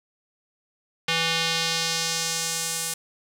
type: tone with band-pass filter sweep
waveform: square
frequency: 164.81 Hz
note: E3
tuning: in tune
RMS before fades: -26 dBFS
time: 1.08-2.94 s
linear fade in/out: 5 ms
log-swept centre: 3100 to 9200 Hz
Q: 1.4
effects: none